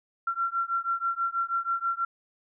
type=beating tone pair; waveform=sine; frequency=1362 / 1368.2 Hz; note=F6 / F6; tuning=-44 / -36 cents; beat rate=6.2 Hz; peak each=-29 dBFS; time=0.27-2.05 s; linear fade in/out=5 ms; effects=none